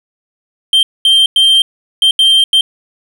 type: tone bursts at uneven times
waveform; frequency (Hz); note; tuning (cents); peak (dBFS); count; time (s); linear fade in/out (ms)
triangle; 3154; G7; +10; -4; 6; 0.73-0.83 / 1.05-1.26 / 1.36-1.62 / 2.02-2.11 / 2.19-2.44 / 2.53-2.61; 2
effects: none

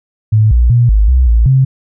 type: tone with pitch steps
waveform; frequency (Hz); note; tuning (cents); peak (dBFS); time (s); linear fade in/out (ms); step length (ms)
sine; 108.2 / 59.5 / 120 / 52.1 / 63.6 / 56.7 / 132.6; A2 / A#1 / B2 / G#1 / C2 / A#1 / C3; -29 / +36 / -49 / +6 / -48 / -47 / +23; -5; 0.32-1.65; 10; 190
effects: none

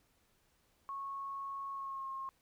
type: tone with pitch glide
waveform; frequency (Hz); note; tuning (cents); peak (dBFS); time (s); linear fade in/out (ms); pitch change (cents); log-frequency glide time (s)
sine; 1100 to 1074.3; C#6 to C6; -14 to +45; -39; 0.89-2.29; 0; -41; 1.71-2.09
effects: pink hiss -73 dBFS RMS until 2.41 s

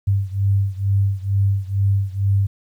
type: beating tone pair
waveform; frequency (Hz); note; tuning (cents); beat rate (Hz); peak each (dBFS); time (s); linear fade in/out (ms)
sine; 98 / 100.2; G2 / G2; 0 / +38; 2.2; -18 / -20; 0.07-2.47; 10
effects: 9-bit

